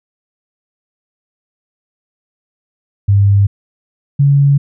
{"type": "tone pair in turn", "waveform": "sine", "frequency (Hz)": [100, 140.91], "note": ["G2", "C#3"], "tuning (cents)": [35, 29], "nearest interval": "tritone", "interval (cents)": 594, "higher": "second", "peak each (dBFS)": -6, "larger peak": "neither", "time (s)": [[3.08, 3.47], [4.19, 4.58]], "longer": "neither", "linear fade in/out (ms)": 10, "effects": []}